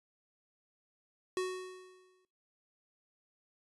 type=tone with exponential decay; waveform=square; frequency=370 Hz; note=F#4; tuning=in tune; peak=-31 dBFS; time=1.37-2.25 s; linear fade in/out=1 ms; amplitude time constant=190 ms; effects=noise-tail reverb RT60 0.8 s tail -24 dB re dry + resampled to 24000 Hz